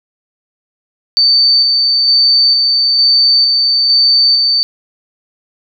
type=tone with tremolo; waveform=sine; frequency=4565 Hz; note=D8; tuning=50 cents flat; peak=-6 dBFS; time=1.17-4.63 s; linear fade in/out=0 ms; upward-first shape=square; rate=1.1 Hz; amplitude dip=25%; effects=none